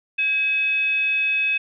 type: tone with frequency modulation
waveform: sine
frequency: 2557 Hz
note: D#7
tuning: 47 cents sharp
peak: -18 dBFS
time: 0.18-1.58 s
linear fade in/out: 10 ms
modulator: 935 Hz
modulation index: 0.32
effects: none